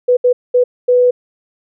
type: tone bursts at uneven times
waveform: sine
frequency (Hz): 494.7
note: B4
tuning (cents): +3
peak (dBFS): -7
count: 4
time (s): 0.08-0.17 / 0.24-0.33 / 0.54-0.64 / 0.88-1.11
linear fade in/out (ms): 10
effects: none